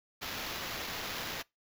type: noise with sample-and-hold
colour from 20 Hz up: white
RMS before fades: -39 dBFS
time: 0.21-1.43 s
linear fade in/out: 20 ms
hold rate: 8820 Hz
effects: noise-tail reverb RT60 0.2 s tail -24 dB re dry